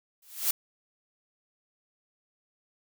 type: noise with exponential growth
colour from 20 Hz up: blue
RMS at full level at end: -22 dBFS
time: 0.22-0.51 s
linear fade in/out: 5 ms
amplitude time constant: 62 ms
effects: none